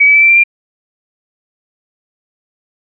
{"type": "tone with pitch steps", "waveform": "sine", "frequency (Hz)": [2272, 2294, 2317, 2340, 2363, 2386], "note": ["C#7", "D7", "D7", "D7", "D7", "D7"], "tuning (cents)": [42, -41, -24, -7, 10, 27], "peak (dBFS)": -4, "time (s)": [0, 0.438], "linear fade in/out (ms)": 10, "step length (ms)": 73, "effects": []}